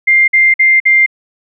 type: tone bursts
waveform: sine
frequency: 2100 Hz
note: C7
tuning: 6 cents sharp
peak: -5 dBFS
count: 4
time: 0.07-1.063 s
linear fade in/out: 10 ms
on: 210 ms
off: 51 ms
effects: none